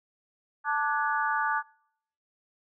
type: harmonic tone with a mistuned harmonic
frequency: 293.7 Hz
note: D4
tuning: in tune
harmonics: 3 / 4 / 5 / 6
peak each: -29 / -30 / -30 / -34 dBFS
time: 0.64-1.63 s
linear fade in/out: 50 ms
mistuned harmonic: 6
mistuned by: -78 cents
effects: noise-tail reverb RT60 0.7 s tail -26 dB re dry